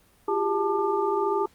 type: tone cluster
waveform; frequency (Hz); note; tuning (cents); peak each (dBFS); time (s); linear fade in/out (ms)
sine; 348.1 / 381.6 / 402.7 / 878 / 1196; F4 / G4 / G4 / A5 / D6; -6 / -47 / +47 / -4 / +31; -31 / -34 / -25 / -28 / -30; 0.28-1.46; 5
effects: pink hiss -60 dBFS RMS until 1.54 s + Opus 32 kbps